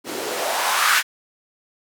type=noise with band-pass filter sweep; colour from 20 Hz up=blue; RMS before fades=-21 dBFS; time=0.04-1.03 s; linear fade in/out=50 ms; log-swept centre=280 to 1700 Hz; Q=2.7; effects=none